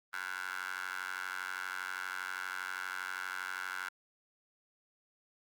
15% pulse tone with high-pass filter, 92.5 Hz, F#2, in tune, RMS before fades -40 dBFS, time 0.13-3.89 s, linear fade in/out 5 ms, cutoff 1400 Hz, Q 5.6, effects Opus 32 kbps

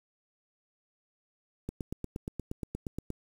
click train, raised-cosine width 3 ms, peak -22 dBFS, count 13, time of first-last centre 1.69-3.103 s, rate 8.49 Hz, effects 8-bit

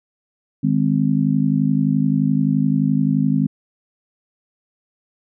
harmonic tone, 51.6 Hz, G#1, 10 cents flat, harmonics 3 / 4 / 5, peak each -19 / -19 / -19 dBFS, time 0.63-3.47 s, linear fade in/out 10 ms, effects none

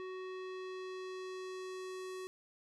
square tone with low-pass filter sweep, 372.7 Hz, F#4, 13 cents sharp, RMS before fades -44 dBFS, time 0-2.27 s, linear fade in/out 0 ms, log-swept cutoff 2700 to 10000 Hz, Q 0.92, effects none

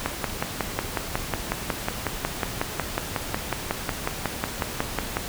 click train, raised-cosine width 0.5 ms, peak -8 dBFS, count 29, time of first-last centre 0.06-5.169 s, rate 5.48 Hz, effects pink hiss -33 dBFS RMS until 5.28 s

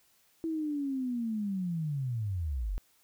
sine linear sweep, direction down, 329.6 to 39.48 Hz, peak -30 dBFS, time 0.44-2.78 s, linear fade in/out 0 ms, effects white hiss -67 dBFS RMS until 3.03 s

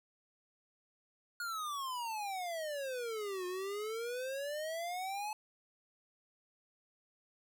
square exponential two-way sweep, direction down then up, 1447 to 357 to 864 Hz, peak -38 dBFS, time 1.4-5.33 s, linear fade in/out 2 ms, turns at 3.46 s, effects none

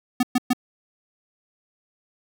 square tone bursts, 249.6 Hz, B3, 19 cents sharp, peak -17 dBFS, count 3, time 0.2-0.533 s, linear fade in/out 5 ms, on 31 ms, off 120 ms, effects none

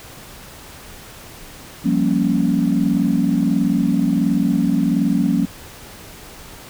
sine chord, G half-diminished seventh, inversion third, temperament equal, 174.61 / 196 / 233.1 / 277.2 Hz, F3 / G3 / Bb3 / Db4, 0 / 0 / 0 / 0 cents, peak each -20 / -20 / -19 / -19 dBFS, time 1.84-5.46 s, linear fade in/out 20 ms, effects tanh soft clip ceiling -5 dBFS + pink hiss -39 dBFS RMS until 6.69 s

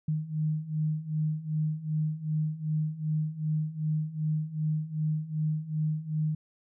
sine beating tone pair, 153.1 / 155.7 Hz, D#3 / D#3, -28 / +2 cents, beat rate 2.6 Hz, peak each -32 / -29 dBFS, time 0.08-6.35 s, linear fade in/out 5 ms, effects none

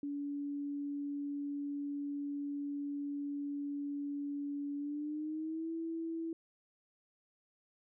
sine tone with pitch glide, 285.9 to 328.4 Hz, D4 to E4, -46 to -6 cents, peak -36 dBFS, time 0.03-6.33 s, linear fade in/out 2 ms, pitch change +240 cents, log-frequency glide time 4.77-5.71 s, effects none

